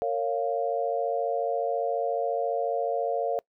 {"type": "chord", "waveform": "sine", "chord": "Bb minor", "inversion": "none", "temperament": "equal with one note detuned", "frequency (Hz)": [460, 554.4, 698.5], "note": ["Bb4", "Db5", "F5"], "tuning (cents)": [-23, 0, 0], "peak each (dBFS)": -29, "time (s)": [0.02, 3.39], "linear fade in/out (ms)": 0, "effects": ["noise-tail reverb RT60 0.1 s tail -24 dB re dry"]}